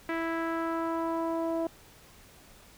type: tone with low-pass filter sweep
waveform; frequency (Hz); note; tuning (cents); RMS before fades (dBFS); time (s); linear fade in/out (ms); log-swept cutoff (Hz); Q
sawtooth; 329.6; E4; 0; -31; 0.09-1.67; 2; 2000 to 710; 2.4
effects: pink hiss -55 dBFS RMS until 2.77 s